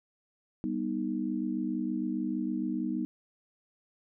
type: chord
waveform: sine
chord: G augmented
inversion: none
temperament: equal with one note detuned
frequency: 196 / 244.5 / 311.1 Hz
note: G3 / B3 / D#4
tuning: 0 / -17 / 0 cents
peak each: -35 / -33 / -33 dBFS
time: 0.64-3.05 s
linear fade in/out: 0 ms
effects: none